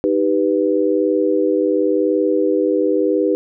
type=chord; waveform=sine; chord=Eb augmented; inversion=none; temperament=equal; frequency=311.1 / 392 / 493.9 Hz; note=Eb4 / G4 / B4; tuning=0 / 0 / 0 cents; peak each=-18 dBFS; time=0.04-3.35 s; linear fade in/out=0 ms; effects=none